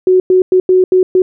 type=tone bursts at uneven times; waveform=sine; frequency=370 Hz; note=F#4; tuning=in tune; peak=-5 dBFS; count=6; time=0.07-0.2 / 0.3-0.42 / 0.52-0.6 / 0.69-0.84 / 0.92-1.03 / 1.15-1.22 s; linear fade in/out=2 ms; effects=none